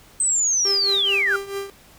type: linear sweep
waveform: sine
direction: down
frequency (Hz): 8300 to 1350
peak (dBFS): -17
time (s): 0.2-1.36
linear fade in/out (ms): 2
type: tone with tremolo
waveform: 45% pulse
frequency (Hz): 396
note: G4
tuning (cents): +18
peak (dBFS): -24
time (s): 0.65-1.7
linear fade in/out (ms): 2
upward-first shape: triangle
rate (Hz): 4.6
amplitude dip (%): 80
effects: pink hiss -50 dBFS RMS until 1.98 s